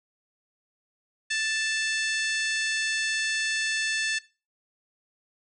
harmonic tone with a mistuned harmonic, 881 Hz, A5, 2 cents sharp, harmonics 2 / 3 / 4 / 5 / 6 / 7 / 8 / 9 / 10, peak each -28 / -32 / -34 / -36 / -38 / -39 / -40 / -41 / -42 dBFS, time 1.3-4.19 s, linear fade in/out 10 ms, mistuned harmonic 8, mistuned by -81 cents, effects noise-tail reverb RT60 0.3 s tail -18 dB re dry

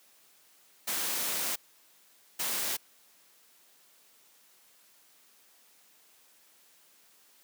white noise bursts at uneven times, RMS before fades -32 dBFS, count 2, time 0.87-1.56 / 2.39-2.77 s, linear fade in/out 10 ms, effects white hiss -62 dBFS RMS until 7.43 s + high-pass 200 Hz 12 dB/octave

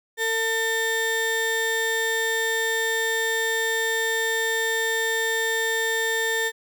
35% pulse tone pair together, 450 / 1800 Hz, A4 / A6, +39 / +39 cents, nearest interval 2 octaves, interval 2400 cents, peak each -25 / -23 dBFS, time 0.17-6.52 s, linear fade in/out 50 ms, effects none

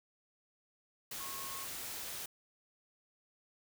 sine tone in noise, 1090 Hz, C#6, 29 cents flat, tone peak -47 dBFS, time 1.2-1.65 s, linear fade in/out 5 ms, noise white, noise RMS -43 dBFS, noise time 1.11-2.26 s, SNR -7 dB, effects none

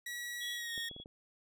sawtooth tone with pitch glide, 1927 to 1848.5 Hz, B6 to A#6, -43 to -15 cents, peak -36 dBFS, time 0.06-0.89 s, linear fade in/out 5 ms, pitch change -72 cents, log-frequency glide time 0.54-0.74 s
sine tone with tremolo, 3354 Hz, G#7, 16 cents sharp, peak -39 dBFS, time 0.4-1.04 s, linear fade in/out 20 ms, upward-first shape sine, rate 3.1 Hz, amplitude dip 70%
clicks, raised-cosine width 2 ms, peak -37 dBFS, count 5, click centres 0.778 / 0.913 / 0.964 / 1 / 1.059 s
effects none

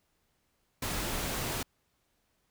pink noise, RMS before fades -34 dBFS, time 0.82-1.63 s, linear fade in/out 5 ms, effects pink hiss -75 dBFS RMS until 2.5 s

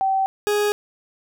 sine / 40% pulse tone pair in turn, 771 / 415 Hz, G5 / G#4, -29 / -1 cents, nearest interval major seventh, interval 1072 cents, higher first, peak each -17 dBFS, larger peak neither, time 0.01-0.26 / 0.47-0.72 s, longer neither, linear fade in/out 0 ms, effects none

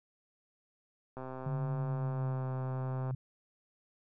click train, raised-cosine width 1 ms, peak -29 dBFS, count 253, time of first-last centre 1.17-3.108 s, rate 130 Hz
sine tone with pitch glide, 141.3 to 130.32 Hz, C#3 to C3, +34 to -7 cents, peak -32 dBFS, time 1.46-3.15 s, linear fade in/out 5 ms, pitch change -141 cents, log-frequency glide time 1.74-2.48 s
effects none

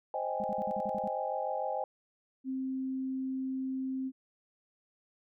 sine chord, Ab major seventh, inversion first, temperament equal, 523.3 / 622.3 / 784 / 830.6 Hz, C5 / Eb5 / G5 / Ab5, 0 / 0 / 0 / 0 cents, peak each -37 dBFS, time 0.14-1.84 s, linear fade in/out 2 ms
sine tone bursts, 206.5 Hz, G#3, 10 cents flat, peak -37 dBFS, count 8, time 0.4-1.075 s, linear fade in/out 0 ms, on 38 ms, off 53 ms
sine tone, 262.9 Hz, C4, 8 cents sharp, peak -32 dBFS, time 2.44-4.12 s, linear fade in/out 50 ms
effects none

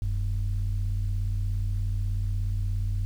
sine tone pair together, 41.25 / 98 Hz, E1 / G2, +2 / 0 cents, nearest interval octave + minor third, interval 1498 cents, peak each -26 dBFS, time 0.02-3.05 s, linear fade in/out 0 ms, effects tanh soft clip ceiling -20 dBFS + 9-bit

